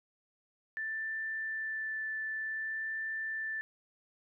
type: tone with vibrato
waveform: sine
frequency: 1765 Hz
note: A6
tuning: 5 cents sharp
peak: -34 dBFS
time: 0.77-3.61 s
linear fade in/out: 0 ms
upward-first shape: sine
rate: 0.54 Hz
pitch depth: 8 cents each way
effects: none